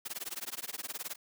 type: noise with tremolo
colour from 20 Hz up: white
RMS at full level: -37 dBFS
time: 0.05-1.16 s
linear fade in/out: 10 ms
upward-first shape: sine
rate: 19 Hz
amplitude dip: 100%
effects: high-pass 200 Hz 12 dB/octave